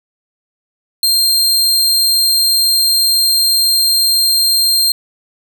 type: tone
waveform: sawtooth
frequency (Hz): 4186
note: C8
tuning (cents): 0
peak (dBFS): -7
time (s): 1.03-4.92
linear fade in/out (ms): 2
effects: none